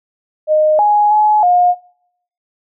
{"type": "tone with pitch steps", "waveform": "sine", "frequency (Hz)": [616, 833, 848, 714], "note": ["D#5", "G#5", "G#5", "F5"], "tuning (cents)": [-17, 5, 36, 38], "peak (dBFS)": -8, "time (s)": [0.47, 1.75], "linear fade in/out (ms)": 50, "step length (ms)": 320, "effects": ["noise-tail reverb RT60 0.7 s tail -22 dB re dry"]}